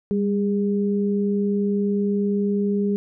sine tone pair together, 199.9 / 408.4 Hz, G3 / G#4, +34 / -29 cents, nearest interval octave, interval 1237 cents, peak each -20 / -24 dBFS, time 0.11-2.96 s, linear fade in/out 0 ms, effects none

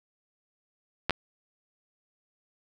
clicks, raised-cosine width 0.3 ms, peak -9 dBFS, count 2, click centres 1.096 / 1.107 s, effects none

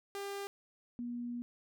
sawtooth / sine tone pair in turn, 399.1 / 240.6 Hz, G4 / B3, +31 / -45 cents, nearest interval major sixth, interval 876 cents, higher first, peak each -35 / -37 dBFS, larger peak first, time 0.15-0.47 / 0.99-1.42 s, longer second, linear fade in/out 0 ms, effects none

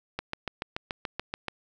click train, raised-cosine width 0.3 ms, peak -15 dBFS, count 10, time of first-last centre 0.19-1.483 s, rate 6.96 Hz, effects none

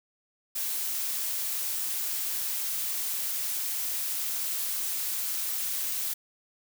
blue noise, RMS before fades -31 dBFS, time 0.55-6.14 s, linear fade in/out 10 ms, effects none

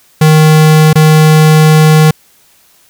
square tone with dropouts, 155.56 Hz, D#3, in tune, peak -3 dBFS, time 0.21-2.11 s, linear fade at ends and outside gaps 5 ms, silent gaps 0.931-0.955 s, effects white hiss -47 dBFS RMS until 2.89 s

